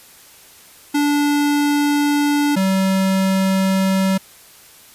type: tone pair in turn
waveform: square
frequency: 290.7 / 191.29 Hz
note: D4 / G3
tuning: -18 / -42 cents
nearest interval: perfect fifth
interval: 724 cents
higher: first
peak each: -15 dBFS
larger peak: neither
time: 0.94-2.56 / 2.56-4.18 s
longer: neither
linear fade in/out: 10 ms
effects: white hiss -45 dBFS RMS until 4.94 s + resampled to 32000 Hz